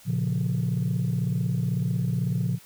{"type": "chord", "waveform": "sine", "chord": "Bb minor", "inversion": "none", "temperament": "equal", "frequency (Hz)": [116.54, 138.59, 174.61], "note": ["Bb2", "Db3", "F3"], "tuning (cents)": [0, 0, 0], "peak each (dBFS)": -26, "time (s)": [0.05, 2.59], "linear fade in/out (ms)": 50, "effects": ["tanh soft clip ceiling -18 dBFS", "white hiss -52 dBFS RMS until 2.65 s"]}